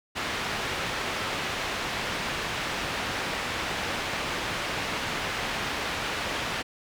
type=low-pass noise; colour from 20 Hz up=white; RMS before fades=-31 dBFS; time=0.15-6.63 s; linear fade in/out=20 ms; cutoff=2700 Hz; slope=12 dB/octave; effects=none